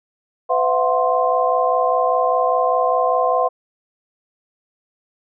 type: tone cluster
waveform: sine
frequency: 505 / 667 / 732 / 1048 Hz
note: B4 / E5 / F#5 / C6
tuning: +39 / +20 / -19 / +2 cents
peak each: -20 dBFS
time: 0.49-3.49 s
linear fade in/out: 20 ms
effects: none